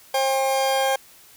40% pulse tone pair together, 534.9 / 802 Hz, C5 / G5, +38 / +39 cents, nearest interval perfect fifth, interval 701 cents, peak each -21 dBFS, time 0.14-0.96 s, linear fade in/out 5 ms, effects white hiss -50 dBFS RMS until 1.36 s

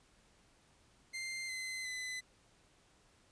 sawtooth tone with pitch steps, 2093 / 2053 / 2015 Hz, C7 / C7 / B6, 0 / -33 / +34 cents, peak -36 dBFS, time 1.13-2.21 s, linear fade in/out 20 ms, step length 360 ms, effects pink hiss -68 dBFS RMS until 3.31 s + resampled to 22050 Hz

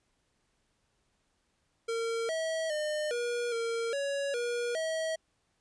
square tone with pitch steps, 458.3 / 645 / 606 / 479.1 / 461.1 / 560 / 478.9 / 642 Hz, A#4 / E5 / D#5 / A#4 / A#4 / C#5 / A#4 / E5, -29 / -38 / -46 / +47 / -19 / +18 / +47 / -46 cents, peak -31 dBFS, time 1.88-5.16 s, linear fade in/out 10 ms, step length 410 ms, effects pink hiss -75 dBFS RMS until 5.6 s + resampled to 22050 Hz

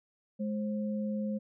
sine tone pair together, 210.1 / 529.4 Hz, G#3 / C5, +20 / +20 cents, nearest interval octave + major third, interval 1600 cents, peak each -31 / -39 dBFS, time 0.39-1.39 s, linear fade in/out 20 ms, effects none

